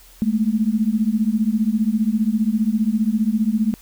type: beating tone pair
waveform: sine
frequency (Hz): 210 / 225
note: G#3 / A3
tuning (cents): +19 / +39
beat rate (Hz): 15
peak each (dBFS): -19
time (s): 0.22-3.74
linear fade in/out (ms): 0
effects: added 42 Hz sine -48 dBFS peak until 3.81 s + white hiss -49 dBFS RMS until 3.81 s